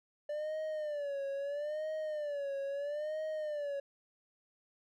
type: tone with vibrato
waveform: triangle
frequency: 587.3 Hz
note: D5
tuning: in tune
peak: -33 dBFS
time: 0.29-3.8 s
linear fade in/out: 5 ms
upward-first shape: sine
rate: 0.76 Hz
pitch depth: 110 cents each way
effects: none